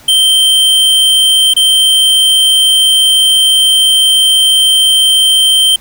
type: tone with dropouts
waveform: square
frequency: 3127 Hz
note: G7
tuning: 5 cents flat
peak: -6 dBFS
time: 0.08-5.76 s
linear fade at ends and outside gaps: 5 ms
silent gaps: 1.537-1.564 s
effects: pink hiss -39 dBFS RMS until 5.8 s